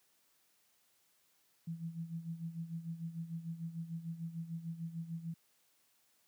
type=tone with tremolo; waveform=sine; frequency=165.6 Hz; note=E3; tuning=8 cents sharp; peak=-36 dBFS; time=1.67-5.34 s; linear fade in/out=5 ms; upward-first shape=sine; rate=6.7 Hz; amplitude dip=75%; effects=white hiss -73 dBFS RMS until 6.27 s + high-pass 100 Hz 12 dB/octave